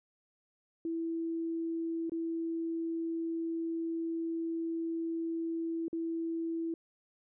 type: tone with dropouts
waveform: sine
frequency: 330 Hz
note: E4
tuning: 2 cents sharp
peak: -32 dBFS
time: 0.85-6.74 s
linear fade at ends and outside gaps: 2 ms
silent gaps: 2.096-2.119 / 5.882-5.929 s
effects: none